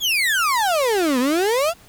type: exponential two-way sweep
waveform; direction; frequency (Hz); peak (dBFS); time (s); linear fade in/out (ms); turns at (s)
35% pulse; down then up; 3483 to 240 to 711; -15; 0-1.74; 50; 1.19
effects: pink hiss -49 dBFS RMS until 1.88 s